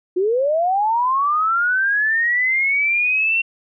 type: linear sweep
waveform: sine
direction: up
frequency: 348.5 to 2733 Hz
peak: -15 dBFS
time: 0.16-3.42 s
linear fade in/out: 10 ms
effects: none